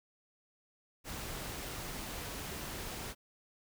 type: noise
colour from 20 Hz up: pink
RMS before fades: -42 dBFS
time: 1.04-3.15 s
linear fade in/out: 50 ms
effects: none